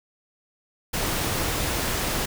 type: noise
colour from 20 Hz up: pink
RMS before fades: -26 dBFS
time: 0.93-2.26 s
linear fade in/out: 10 ms
effects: none